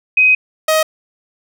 sine / sawtooth tone pair in turn, 2517 / 629.2 Hz, D#7 / D#5, +19 / +19 cents, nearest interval 2 octaves, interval 2400 cents, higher first, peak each -7 dBFS, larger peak neither, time 0.17-0.35 / 0.68-0.83 s, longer first, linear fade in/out 5 ms, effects none

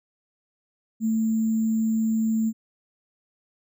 sine tone with sample-and-hold, 221.9 Hz, A3, 15 cents sharp, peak -20 dBFS, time 1-2.53 s, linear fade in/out 50 ms, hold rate 7350 Hz, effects none

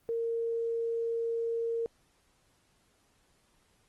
sine tone, 461 Hz, A#4, 19 cents flat, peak -29 dBFS, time 0.09-1.86 s, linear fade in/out 0 ms, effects pink hiss -69 dBFS RMS until 3.88 s + Opus 24 kbps

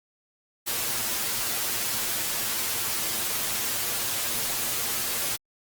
white noise with comb filter, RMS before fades -28 dBFS, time 0.66-5.37 s, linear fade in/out 20 ms, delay 8.7 ms, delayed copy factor +0.75, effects Opus 48 kbps

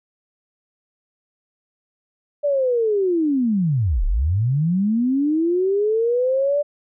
sine linear two-way sweep, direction down then up, 590 to 31.25 to 590 Hz, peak -16 dBFS, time 2.43-6.63 s, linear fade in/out 20 ms, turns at 4.05 s, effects none

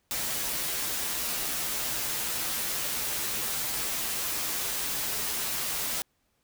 white noise with comb filter, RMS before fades -31 dBFS, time 0.11-6.02 s, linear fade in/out 0 ms, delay 11 ms, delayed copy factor -0.6, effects pink hiss -73 dBFS RMS until 6.43 s

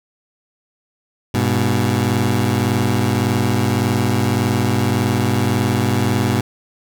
20% pulse tone pair together, 101.63 / 123.4 Hz, G#2 / B2, -37 / -1 cents, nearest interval minor third, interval 336 cents, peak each -13 dBFS, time 1.34-6.41 s, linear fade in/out 5 ms, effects none

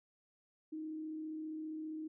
sine tone with frequency modulation, 312.8 Hz, D#4, 9 cents sharp, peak -40 dBFS, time 0.72-2.08 s, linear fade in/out 10 ms, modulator 35 Hz, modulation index 0.22, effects none

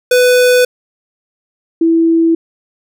square / sine tone pair in turn, 497.5 / 329.7 Hz, B4 / E4, +13 / 0 cents, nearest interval perfect fifth, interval 713 cents, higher first, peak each -7 dBFS, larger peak neither, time 0.11-0.65 / 1.81-2.35 s, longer neither, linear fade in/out 5 ms, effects none

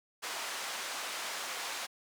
pink band-pass noise, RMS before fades -39 dBFS, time 0.22-1.87 s, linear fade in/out 20 ms, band 790 to 8900 Hz, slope 12 dB/octave, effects none

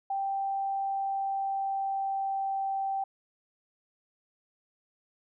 sine tone with pitch glide, 784 to 779.5 Hz, G5 to G5, 0 to -10 cents, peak -28 dBFS, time 0.1-3.04 s, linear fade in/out 5 ms, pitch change -10 cents, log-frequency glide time 0.8-2.74 s, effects none

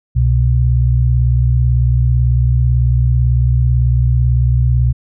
sine tone pair together, 65.41 / 123.47 Hz, C2 / B2, 0 / 0 cents, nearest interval major seventh, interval 1100 cents, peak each -12 dBFS, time 0.15-4.93 s, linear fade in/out 20 ms, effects none

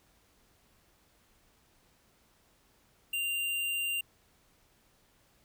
square tone, 2784 Hz, F7, 6 cents flat, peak -31 dBFS, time 3.13-4.01 s, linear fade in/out 5 ms, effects pink hiss -67 dBFS RMS until 5.44 s

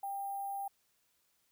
sine tone with sample-and-hold, 795 Hz, G5, 24 cents sharp, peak -36 dBFS, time 0.03-0.68 s, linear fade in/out 5 ms, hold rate 11025 Hz, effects white hiss -75 dBFS RMS until 1.51 s

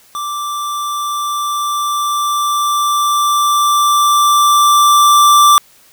square tone with level ramp, 1174 Hz, D6, 1 cent flat, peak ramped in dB -20 to -5 dBFS, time 0.15-5.58 s, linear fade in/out 0 ms, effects white hiss -47 dBFS RMS until 5.92 s

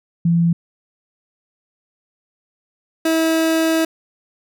sine / 30% pulse tone pair in turn, 169.1 / 323.5 Hz, E3 / E4, +44 / -32 cents, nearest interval major seventh, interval 1124 cents, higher second, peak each -12 dBFS, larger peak neither, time 0.25-0.53 / 3.05-3.85 s, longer second, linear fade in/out 5 ms, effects none

